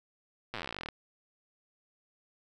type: slowing click train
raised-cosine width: 0.3 ms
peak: -21 dBFS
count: 23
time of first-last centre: 0.54-0.887 s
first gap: 8 ms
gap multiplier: 1.06
effects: none